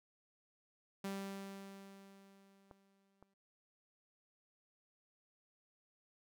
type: tone with exponential decay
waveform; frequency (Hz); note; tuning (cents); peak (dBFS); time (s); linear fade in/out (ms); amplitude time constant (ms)
sawtooth; 196; G3; 0; -36; 1.04-3.34; 5; 500
type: clicks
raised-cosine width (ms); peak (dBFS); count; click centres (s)
1; -40 / -44; 2; 2.712 / 3.226
effects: none